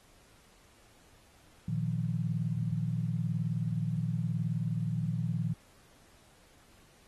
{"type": "chord", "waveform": "sine", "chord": "Bb suspended fourth", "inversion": "none", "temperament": "equal", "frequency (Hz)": [116.54, 155.56, 174.61], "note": ["Bb2", "Eb3", "F3"], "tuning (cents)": [0, 0, 0], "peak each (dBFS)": [-33, -33, -35], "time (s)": [1.68, 5.54], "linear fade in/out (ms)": 5, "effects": ["pink hiss -62 dBFS RMS until 7.07 s", "AAC 32 kbps"]}